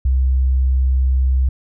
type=tone; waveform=sine; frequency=65 Hz; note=C2; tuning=11 cents flat; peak=-12 dBFS; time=0.05-1.49 s; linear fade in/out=5 ms; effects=none